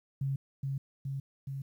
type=tone with echo; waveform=sine; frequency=136.7 Hz; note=C#3; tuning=24 cents flat; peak=-29 dBFS; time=0.21-0.36 s; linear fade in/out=5 ms; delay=420 ms; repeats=3; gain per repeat=-2 dB; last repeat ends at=1.62 s; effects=11-bit